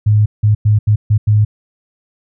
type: tone bursts at uneven times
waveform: sine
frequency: 105.9 Hz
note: G#2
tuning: 34 cents sharp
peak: -7 dBFS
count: 6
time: 0.06-0.26 / 0.43-0.55 / 0.65-0.79 / 0.87-0.96 / 1.1-1.18 / 1.27-1.45 s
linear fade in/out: 10 ms
effects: none